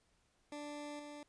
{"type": "tone with level steps", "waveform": "20% pulse", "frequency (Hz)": 293.7, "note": "D4", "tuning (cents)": 0, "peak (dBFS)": [-39, -43], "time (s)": [0.52, 1.23], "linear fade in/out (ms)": 2, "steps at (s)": 0.99, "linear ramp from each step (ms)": 5, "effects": ["pink hiss -75 dBFS RMS until 1.28 s", "resampled to 22050 Hz"]}